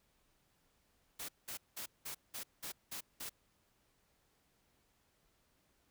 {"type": "noise bursts", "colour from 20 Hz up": "white", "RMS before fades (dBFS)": -44, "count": 8, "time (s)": [1.19, 3.296], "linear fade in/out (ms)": 10, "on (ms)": 97, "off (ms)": 190, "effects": ["pink hiss -75 dBFS RMS until 5.9 s"]}